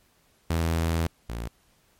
sawtooth tone pair in turn, 82.41 / 57.57 Hz, E2 / A#1, 0 / -21 cents, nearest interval tritone, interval 621 cents, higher first, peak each -19 / -27 dBFS, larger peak first, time 0.5-1.07 / 1.29-1.48 s, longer first, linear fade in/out 5 ms, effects pink hiss -64 dBFS RMS until 1.99 s + MP3 64 kbps

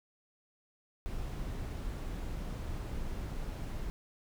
brown noise, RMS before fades -38 dBFS, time 1.06-3.9 s, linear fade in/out 0 ms, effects none

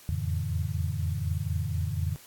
sine tone cluster, 82.4 / 86.5 / 107.6 / 139.5 / 159.1 Hz, E2 / F2 / A2 / C#3 / D#3, 0 / -16 / -38 / +11 / +39 cents, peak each -37 / -30 / -33 / -34 / -37 dBFS, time 0.09-2.16 s, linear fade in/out 0 ms, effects white hiss -52 dBFS RMS until 2.26 s + AAC 64 kbps

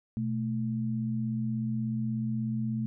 sine tone pair together, 123.47 / 220 Hz, B2 / A3, 0 / 0 cents, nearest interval minor seventh, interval 1000 cents, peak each -32 / -30 dBFS, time 0.17-2.86 s, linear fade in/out 0 ms, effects none

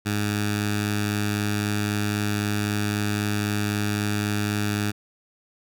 10% pulse tone with notch filter, 103.83 Hz, G#2, in tune, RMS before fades -25 dBFS, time 0.05-4.92 s, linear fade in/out 20 ms, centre 550 Hz, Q 0.79, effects none

